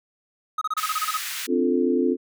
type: tone bursts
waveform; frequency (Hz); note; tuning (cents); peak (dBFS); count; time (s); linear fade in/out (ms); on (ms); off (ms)
triangle; 1265; D#6; +28; -20; 10; 0.58-1.172; 5; 34; 28
type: high-pass noise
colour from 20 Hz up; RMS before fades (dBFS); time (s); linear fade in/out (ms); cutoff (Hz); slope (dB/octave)
pink; -31; 0.77-1.47; 10; 1500; 24
type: chord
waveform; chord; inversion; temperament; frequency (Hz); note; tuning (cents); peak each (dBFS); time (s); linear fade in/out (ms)
sine; D minor seventh; third; equal; 261.6 / 293.7 / 349.2 / 440; C4 / D4 / F4 / A4; 0 / 0 / 0 / 0; -22 / -28 / -23 / -25; 1.47-2.17; 50
effects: none